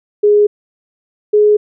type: tone pair in turn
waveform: sine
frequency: 415.3 / 419.6 Hz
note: G#4 / G#4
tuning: 0 / +18 cents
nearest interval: unison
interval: 18 cents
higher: second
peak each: -6 dBFS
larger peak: neither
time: 0.23-0.47 / 1.33-1.57 s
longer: neither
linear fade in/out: 10 ms
effects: none